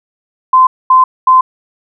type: tone bursts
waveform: sine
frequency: 1032 Hz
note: C6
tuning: 24 cents flat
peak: -3 dBFS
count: 3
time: 0.53-1.41 s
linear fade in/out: 5 ms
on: 140 ms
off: 230 ms
effects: none